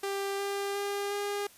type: tone with pitch steps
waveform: sawtooth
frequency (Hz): 395.5 / 399.2 / 402.9 / 406.6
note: G4 / G4 / G4 / G#4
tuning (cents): +15 / +32 / +48 / -37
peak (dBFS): -27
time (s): 0.03-1.47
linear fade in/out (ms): 5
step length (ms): 360
effects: white hiss -56 dBFS RMS until 1.57 s + resampled to 32000 Hz